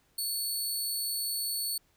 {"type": "tone", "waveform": "15% pulse", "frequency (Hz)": 4435, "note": "C#8", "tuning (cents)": 0, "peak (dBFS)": -24, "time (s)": [0.18, 1.78], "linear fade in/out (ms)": 5, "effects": ["pink hiss -69 dBFS RMS until 1.96 s"]}